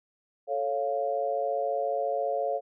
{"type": "chord", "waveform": "sine", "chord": "A augmented", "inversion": "none", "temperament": "equal", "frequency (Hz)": [440, 554.4, 698.5], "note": ["A4", "C#5", "E#5"], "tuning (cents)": [0, 0, 0], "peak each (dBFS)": [-33, -29, -30], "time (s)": [0.47, 2.61], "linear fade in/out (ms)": 50, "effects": []}